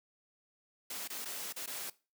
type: noise with dropouts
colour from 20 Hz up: white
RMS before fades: -41 dBFS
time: 0.9-1.9 s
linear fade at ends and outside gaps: 5 ms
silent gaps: 1.077-1.1 / 1.247-1.255 / 1.526-1.562 / 1.661-1.674 s
effects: noise-tail reverb RT60 0.3 s tail -19 dB re dry + high-pass 200 Hz 12 dB/octave